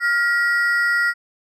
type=ring-modulated tone; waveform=triangle; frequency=1661.2 Hz; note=G#6; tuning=in tune; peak=-11 dBFS; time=0-1.14 s; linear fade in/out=50 ms; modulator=254 Hz; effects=none